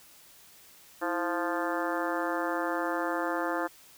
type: harmonic tone with a mistuned harmonic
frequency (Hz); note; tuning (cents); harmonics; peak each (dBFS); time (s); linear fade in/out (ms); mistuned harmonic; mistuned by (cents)
174.61; F3; 0; 2 / 3 / 4 / 5 / 6 / 7 / 8 / 9 / 10; -33 / -35 / -36 / -37 / -38 / -38 / -39 / -40 / -40; 1.01-3.68; 20; 2; -100
effects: white hiss -55 dBFS RMS until 3.97 s